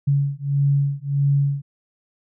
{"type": "beating tone pair", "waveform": "sine", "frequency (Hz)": [140, 141.6], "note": ["C#3", "C#3"], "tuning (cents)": [18, 37], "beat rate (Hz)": 1.6, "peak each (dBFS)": -20, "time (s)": [0.07, 1.62], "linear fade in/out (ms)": 10, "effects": []}